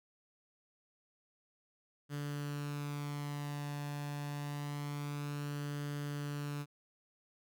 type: tone with flanger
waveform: sawtooth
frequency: 145.1 Hz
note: D3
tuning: 21 cents flat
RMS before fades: -40 dBFS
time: 2.09-6.66 s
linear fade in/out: 50 ms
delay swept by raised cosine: 0.63 to 1.15 ms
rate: 0.26 Hz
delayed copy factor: +0.5
effects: none